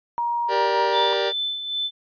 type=tone; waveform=sine; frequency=946 Hz; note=A#5; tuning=25 cents sharp; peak=-21 dBFS; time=0.18-1.13 s; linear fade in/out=0 ms
type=chord; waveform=sawtooth; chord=G minor; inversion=none; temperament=just; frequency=392 / 470.4 / 588 Hz; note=G4 / Bb4 / D5; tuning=0 / +16 / +2 cents; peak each=-21 dBFS; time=0.48-1.33 s; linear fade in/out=50 ms
type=tone with tremolo; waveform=sine; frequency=3520 Hz; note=A7; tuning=in tune; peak=-22 dBFS; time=0.92-1.91 s; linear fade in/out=50 ms; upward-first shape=sine; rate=2.5 Hz; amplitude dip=55%
effects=resampled to 11025 Hz